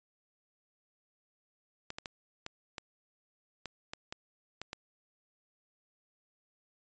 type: clicks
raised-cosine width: 0.2 ms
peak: -22 dBFS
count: 10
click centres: 1.904 / 1.985 / 2.058 / 2.464 / 2.782 / 3.657 / 3.935 / 4.125 / 4.616 / 4.731 s
effects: resampled to 16000 Hz